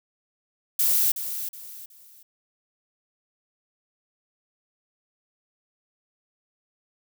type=noise with echo; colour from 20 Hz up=violet; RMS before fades=-21 dBFS; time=0.79-1.12 s; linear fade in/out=5 ms; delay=370 ms; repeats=3; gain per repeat=-10 dB; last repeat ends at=2.23 s; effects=none